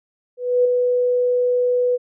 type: tone with ADSR envelope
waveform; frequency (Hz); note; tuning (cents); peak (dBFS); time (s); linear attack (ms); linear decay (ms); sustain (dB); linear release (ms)
sine; 493.9; B4; 0; -11; 0.37-1.98; 280; 5; -4; 32
effects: none